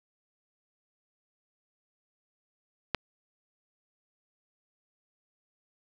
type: click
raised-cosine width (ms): 0.3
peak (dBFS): -10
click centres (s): 2.947
effects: none